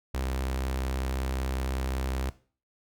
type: tone with notch filter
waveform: sawtooth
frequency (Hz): 65.41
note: C2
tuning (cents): 0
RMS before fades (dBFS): -31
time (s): 0.14-2.3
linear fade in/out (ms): 5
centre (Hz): 160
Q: 1.6
effects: noise-tail reverb RT60 0.4 s tail -17 dB re dry